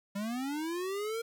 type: linear sweep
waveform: square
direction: up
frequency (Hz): 194.7 to 466.2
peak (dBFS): -34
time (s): 0.15-1.22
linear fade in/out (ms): 10
effects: 10-bit